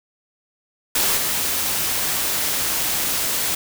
white noise with level steps, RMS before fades -19 / -22 dBFS, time 0.95-3.55 s, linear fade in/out 5 ms, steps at 1.17 s, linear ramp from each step 2 ms, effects none

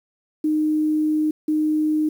sine tone pair in turn, 307.5 / 307.5 Hz, D#4 / D#4, -20 / -20 cents, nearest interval unison, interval 0 cents, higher neither, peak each -17 dBFS, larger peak neither, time 0.44-1.31 / 1.48-2.09 s, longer first, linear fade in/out 5 ms, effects 8-bit

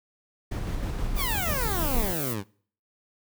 brown noise with tremolo, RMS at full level -28 dBFS, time 0.51-2.13 s, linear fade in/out 10 ms, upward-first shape square, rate 6.3 Hz, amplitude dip 25%
violet noise, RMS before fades -32 dBFS, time 1.15-2.36 s, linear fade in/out 50 ms
15% pulse exponential sweep, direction down, 1236 to 92.5 Hz, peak -23 dBFS, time 1.16-2.44 s, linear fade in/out 50 ms
effects noise-tail reverb RT60 0.5 s tail -24 dB re dry

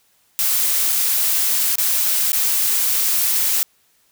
blue noise with dropouts, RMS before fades -18 dBFS, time 0.39-3.63 s, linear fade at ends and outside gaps 0 ms, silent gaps 0.923-0.927 / 1.756-1.783 / 2.319-2.331 s, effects white hiss -60 dBFS RMS until 4.11 s

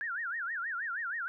sine tone with vibrato, 1603 Hz, G6, 38 cents sharp, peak -33 dBFS, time 0.01-1.28 s, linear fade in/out 0 ms, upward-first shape sine, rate 6.3 Hz, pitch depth 280 cents each way, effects none

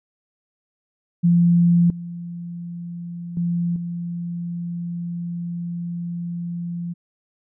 sine tone with level steps, 172.3 Hz, F3, 23 cents flat, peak -12 / -29 / -19 / -25 dBFS, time 1.23-6.94 s, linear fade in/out 20 ms, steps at 1.9 / 3.37 / 3.76 s, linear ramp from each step 2 ms, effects none

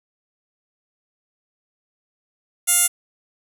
15% pulse tone with band-pass filter, 700 Hz, F5, 4 cents sharp, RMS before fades -17 dBFS, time 2.67-2.88 s, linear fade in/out 20 ms, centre 10000 Hz, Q 6.3, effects 7-bit

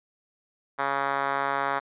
5% pulse tone with band-pass filter, 138.59 Hz, C#3, in tune, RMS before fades -27 dBFS, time 0.78-1.8 s, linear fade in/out 20 ms, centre 1100 Hz, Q 0.96, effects resampled to 8000 Hz

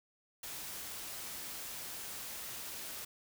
white noise, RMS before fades -44 dBFS, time 0.43-3.05 s, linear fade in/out 5 ms, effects none

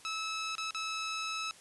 15% pulse tone with dropouts, 1302 Hz, E6, 22 cents flat, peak -28 dBFS, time 0.05-1.51 s, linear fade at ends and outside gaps 0 ms, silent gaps 0.553-0.581 / 0.708-0.747 s, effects white hiss -56 dBFS RMS until 1.6 s + resampled to 24000 Hz

